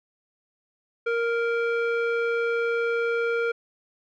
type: tone with low-pass filter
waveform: square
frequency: 466.2 Hz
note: A#4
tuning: in tune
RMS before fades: -25 dBFS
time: 1.06-3.52 s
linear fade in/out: 10 ms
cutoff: 1900 Hz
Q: 2.7
effects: none